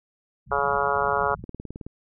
white low-pass noise, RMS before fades -40 dBFS, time 0.46-1.45 s, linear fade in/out 50 ms, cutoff 210 Hz, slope 96 dB/octave
harmonic tone, 140.9 Hz, C#3, 29 cents sharp, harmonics 3 / 4 / 5 / 6 / 7 / 8 / 9 / 10, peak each -29 / -29 / -29 / -29 / -29 / -29 / -29 / -29 dBFS, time 0.51-1.35 s, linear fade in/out 10 ms
click train, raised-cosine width 3 ms, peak -23 dBFS, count 9, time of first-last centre 1.44-1.866 s, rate 18.8 Hz
effects none

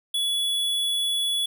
square tone, 3399 Hz, G#7, 39 cents sharp, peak -23 dBFS, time 0.14-1.46 s, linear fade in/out 5 ms, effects none

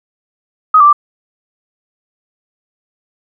sine tone with pitch steps, 1259 / 1169 / 1177 Hz, D#6 / D6 / D6, +20 / -8 / +3 cents, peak -3 dBFS, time 0.74-0.929 s, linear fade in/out 5 ms, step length 63 ms, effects none

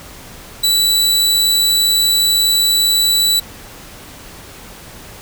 sawtooth tone, 3951 Hz, B7, in tune, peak -8 dBFS, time 0.63-3.4 s, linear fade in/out 10 ms, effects pink hiss -36 dBFS RMS until 5.21 s

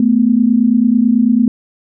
sine tone pair together, 220 / 249.1 Hz, A3 / B3, 0 / +15 cents, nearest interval major second, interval 215 cents, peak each -11 dBFS, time 0-1.48 s, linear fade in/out 2 ms, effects none

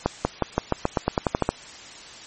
accelerating click train, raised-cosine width 1 ms, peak -5 dBFS, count 13, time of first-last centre 0.06-1.49 s, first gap 190 ms, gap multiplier 0.91, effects white hiss -42 dBFS RMS until 2.26 s + MP3 32 kbps

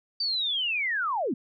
sine linear sweep, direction down, 4659 to 196.4 Hz, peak -25 dBFS, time 0.2-1.34 s, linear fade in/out 5 ms, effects none

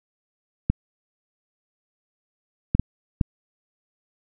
clicks, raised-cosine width 5 ms, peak -6 dBFS, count 4, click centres 0.7 / 2.75 / 2.796 / 3.212 s, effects none

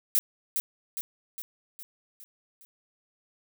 violet noise with echo, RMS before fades -23 dBFS, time 0.15-0.19 s, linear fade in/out 0 ms, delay 410 ms, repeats 6, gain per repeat -5 dB, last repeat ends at 2.65 s, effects none

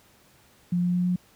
sine tone with pitch steps, 176.3 / 177.42 / 178.55 / 179.69 Hz, F3 / F3 / F3 / F3, +17 / +28 / +39 / +50 cents, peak -21 dBFS, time 0.72-1.16 s, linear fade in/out 5 ms, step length 110 ms, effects pink hiss -58 dBFS RMS until 1.35 s + high-pass 60 Hz 12 dB/octave

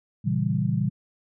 sine chord, A# diminished seventh, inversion none, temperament equal, 116.54 / 138.59 / 164.81 / 196 Hz, A#2 / C#3 / E3 / G3, 0 / 0 / 0 / 0 cents, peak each -27 dBFS, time 0.24-0.9 s, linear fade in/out 20 ms, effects none

